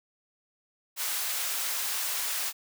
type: high-pass noise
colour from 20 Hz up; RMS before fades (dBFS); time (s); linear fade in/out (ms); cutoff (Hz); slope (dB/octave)
white; -31; 0.96-2.53; 50; 750; 12
effects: none